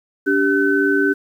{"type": "tone cluster", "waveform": "sine", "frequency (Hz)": [288.4, 391.9, 1517], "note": ["D4", "G4", "F#6"], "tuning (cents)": [-31, 0, 43], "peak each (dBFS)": -18, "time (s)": [0.26, 1.14], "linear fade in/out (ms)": 20, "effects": ["8-bit"]}